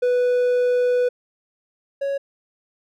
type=tone pair in turn; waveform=triangle; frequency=493.9 / 555.2 Hz; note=B4 / C#5; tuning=0 / +3 cents; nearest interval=major second; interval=203 cents; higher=second; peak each=-14 / -19 dBFS; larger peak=first; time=0.02-1.09 / 2.01-2.18 s; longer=first; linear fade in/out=10 ms; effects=none